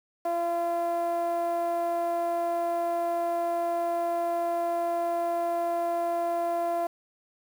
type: tone with low-pass filter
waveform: 5% pulse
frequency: 341.6 Hz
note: F4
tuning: 38 cents flat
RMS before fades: -28 dBFS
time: 0.25-6.87 s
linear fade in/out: 5 ms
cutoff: 710 Hz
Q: 3.6
effects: 8-bit